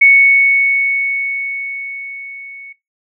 sine tone with level ramp, 2217 Hz, C#7, in tune, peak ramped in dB -3 to -31 dBFS, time 0.01-2.73 s, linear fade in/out 10 ms, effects noise-tail reverb RT60 0.2 s tail -20 dB re dry

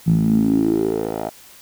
10% pulse tone with band-pass filter sweep, 54.6 Hz, A1, 13 cents flat, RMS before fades -18 dBFS, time 0.06-1.3 s, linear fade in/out 20 ms, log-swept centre 160 to 640 Hz, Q 6.2, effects white hiss -45 dBFS RMS until 1.61 s

